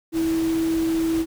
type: tone in noise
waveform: sine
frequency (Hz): 326.3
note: E4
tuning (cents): -18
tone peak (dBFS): -19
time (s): 0.12-1.26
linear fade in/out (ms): 50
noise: pink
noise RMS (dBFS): -35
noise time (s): 0.12-1.26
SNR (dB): +13
effects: none